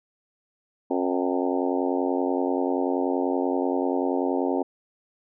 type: harmonic tone with a mistuned harmonic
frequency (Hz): 90.4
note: F#2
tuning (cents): -40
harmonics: 3 / 4 / 5 / 6 / 7 / 8 / 9 / 10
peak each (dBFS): -26 / -28 / -30 / -32 / -33 / -34 / -35 / -36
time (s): 0.9-4.63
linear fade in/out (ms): 10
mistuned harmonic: 8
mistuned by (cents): +59
effects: none